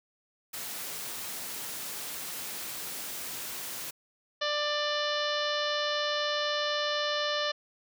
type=high-pass noise; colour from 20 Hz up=white; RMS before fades=-38 dBFS; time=0.53-3.91 s; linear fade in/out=10 ms; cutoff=110 Hz; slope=12 dB/octave
type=harmonic tone; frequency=592 Hz; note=D5; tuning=14 cents sharp; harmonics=1 / 2 / 3 / 4 / 5 / 6 / 7 / 8 / 9 / 10; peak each=-32 / -35 / -35 / -45 / -36 / -37 / -38 / -44 / -42 / -50 dBFS; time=4.41-7.52 s; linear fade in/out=10 ms
effects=none